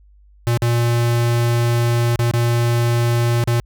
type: tone with dropouts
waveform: square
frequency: 118.5 Hz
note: A#2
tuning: 29 cents sharp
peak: -15 dBFS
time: 0.47-3.6 s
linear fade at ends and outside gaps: 0 ms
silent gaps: 0.574-0.621 / 2.158-2.192 / 2.312-2.337 / 3.439-3.475 s
effects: added 50 Hz sine -46 dBFS peak until 3.65 s